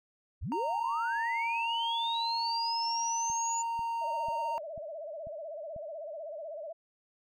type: linear sweep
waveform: sine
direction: up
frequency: 36.15 to 7030 Hz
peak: -33 dBFS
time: 0.41-3.63 s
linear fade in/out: 20 ms
type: tone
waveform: triangle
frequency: 924 Hz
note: A#5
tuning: 16 cents flat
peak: -29 dBFS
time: 0.52-4.58 s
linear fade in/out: 0 ms
type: click train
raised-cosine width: 5 ms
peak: -37 dBFS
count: 6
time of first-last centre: 3.3-5.763 s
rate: 2.03 Hz
type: tone with vibrato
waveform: sine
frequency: 622.3 Hz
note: D#5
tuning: in tune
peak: -38 dBFS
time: 4.01-6.73 s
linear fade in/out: 10 ms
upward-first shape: sine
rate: 16 Hz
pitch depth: 130 cents each way
effects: none